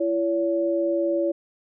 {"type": "tone pair together", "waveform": "sine", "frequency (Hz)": [337.1, 567], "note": ["E4", "C#5"], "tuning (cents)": [39, 39], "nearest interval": "major sixth", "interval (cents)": 900, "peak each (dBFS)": -23, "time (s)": [0, 1.32], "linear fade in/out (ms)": 10, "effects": []}